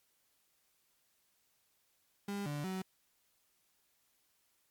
35% pulse tone with pitch steps, 201.2 / 146.3 / 187.9 Hz, G3 / D3 / F#3, +45 / -6 / +27 cents, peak -35 dBFS, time 2.28-2.82 s, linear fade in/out 5 ms, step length 180 ms, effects white hiss -75 dBFS RMS until 4.7 s + MP3 96 kbps

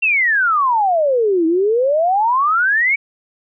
sine exponential two-way sweep, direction down then up, 2756 to 316.8 to 2284 Hz, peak -12 dBFS, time 0.02-2.96 s, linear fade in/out 10 ms, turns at 1.46 s, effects none

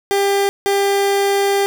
30% pulse tone pair in turn, 398.2 / 398.2 Hz, G4 / G4, +27 / +27 cents, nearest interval unison, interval 0 cents, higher neither, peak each -11 dBFS, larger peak neither, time 0.11-0.49 / 0.66-1.66 s, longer second, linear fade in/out 0 ms, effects none

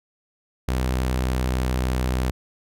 sawtooth tone with pitch glide, 63.6 to 63.23 Hz, C2 to B1, -48 to +41 cents, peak -17 dBFS, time 0.68-2.31 s, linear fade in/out 5 ms, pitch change -11 cents, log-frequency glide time 0.84-2.03 s, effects none

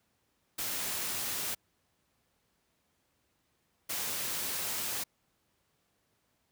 white noise bursts at uneven times, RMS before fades -35 dBFS, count 2, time 0.58-1.55 / 3.89-5.04 s, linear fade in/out 10 ms, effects pink hiss -75 dBFS RMS until 6.51 s + high-pass 60 Hz 12 dB/octave

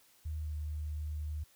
sine tone with pitch glide, 77.4 to 75.81 Hz, D#2 to D#2, -9 to -44 cents, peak -35 dBFS, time 0.25-1.44 s, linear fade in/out 10 ms, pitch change -35 cents, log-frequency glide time 0.39-0.53 s, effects white hiss -65 dBFS RMS until 1.55 s

